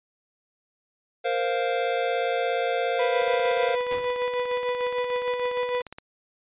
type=chord; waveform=square; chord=Bb suspended second; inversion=none; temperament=equal; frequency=466.2 / 523.3 / 698.5 Hz; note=Bb4 / C5 / F5; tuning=0 / 0 / 0 cents; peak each=-29 / -28 / -28 dBFS; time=1.24-3.76 s; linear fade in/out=20 ms
type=tone with tremolo; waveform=35% pulse; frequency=493.7 Hz; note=B4; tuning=1 cent flat; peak=-21 dBFS; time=2.99-5.82 s; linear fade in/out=5 ms; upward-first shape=sine; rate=6.6 Hz; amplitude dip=45%
type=click train; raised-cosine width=0.3 ms; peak=-23 dBFS; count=48; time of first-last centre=3.22-5.985 s; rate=17 Hz
type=noise with exponential decay; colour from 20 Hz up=pink; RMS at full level=-34 dBFS; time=3.91-4.24 s; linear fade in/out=1 ms; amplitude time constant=71 ms
effects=resampled to 8000 Hz